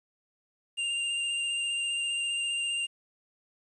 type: tone with vibrato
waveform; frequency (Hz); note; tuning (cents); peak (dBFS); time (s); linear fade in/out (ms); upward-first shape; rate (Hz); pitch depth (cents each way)
square; 2794; F7; 0; -29; 0.77-2.87; 20; square; 15; 11
effects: resampled to 24000 Hz + 10-bit